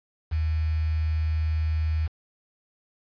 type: tone with quantisation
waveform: sine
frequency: 78.8 Hz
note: D#2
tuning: 23 cents sharp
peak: -22 dBFS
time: 0.31-2.08 s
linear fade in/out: 20 ms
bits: 7
effects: resampled to 11025 Hz